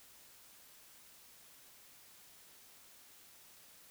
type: silence
effects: white hiss -60 dBFS RMS until 3.9 s